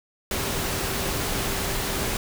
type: tone in noise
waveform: sine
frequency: 391.8 Hz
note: G4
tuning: 1 cent flat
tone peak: -37 dBFS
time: 0.31-2.17 s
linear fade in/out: 2 ms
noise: pink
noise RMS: -27 dBFS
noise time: 0.31-2.17 s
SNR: -13 dB
effects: none